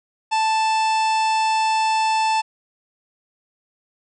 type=harmonic tone; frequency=880 Hz; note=A5; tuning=in tune; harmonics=1 / 2 / 3 / 4 / 5 / 6 / 7 / 8 / 9 / 10; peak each=-17 / -35 / -27 / -35 / -35 / -33 / -46 / -41 / -40 / -44 dBFS; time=0.31-2.42 s; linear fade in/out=20 ms; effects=none